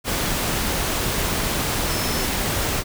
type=tone in noise; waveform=sine; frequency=5274 Hz; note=E8; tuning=in tune; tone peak=-32 dBFS; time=1.87-2.28 s; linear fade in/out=50 ms; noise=pink; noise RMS=-23 dBFS; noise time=0.04-2.84 s; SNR=-12 dB; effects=none